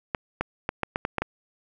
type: clicks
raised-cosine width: 0.5 ms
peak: -10 dBFS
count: 8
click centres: 0.148 / 0.41 / 0.691 / 0.833 / 0.959 / 1.051 / 1.183 / 1.22 s
effects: none